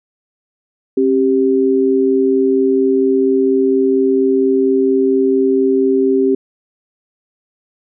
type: tone pair together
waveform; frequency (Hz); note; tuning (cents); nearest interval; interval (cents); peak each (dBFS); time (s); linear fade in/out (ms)
sine; 267.7 / 392; C4 / G4; +40 / 0; perfect fifth; 660; -14 / -12; 0.97-6.35; 5
effects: none